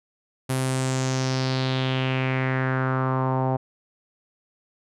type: tone with low-pass filter sweep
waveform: sawtooth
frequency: 130.81 Hz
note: C3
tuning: in tune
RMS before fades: -24 dBFS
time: 0.49-3.57 s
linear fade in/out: 10 ms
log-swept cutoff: 11000 to 780 Hz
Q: 3.4
effects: none